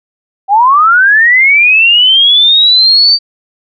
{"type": "linear sweep", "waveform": "sine", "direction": "up", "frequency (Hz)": [760, 4640], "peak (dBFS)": -3, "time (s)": [0.48, 3.19], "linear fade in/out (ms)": 50, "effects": []}